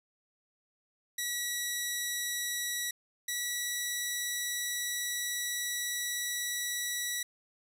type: tone pair in turn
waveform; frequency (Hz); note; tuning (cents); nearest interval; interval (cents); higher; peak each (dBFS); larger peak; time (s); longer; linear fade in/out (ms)
10% pulse; 1936 / 1942.8; B6 / B6; -35 / -29; unison; 6; second; -23; neither; 1.18-2.91 / 3.28-7.23; second; 5
effects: none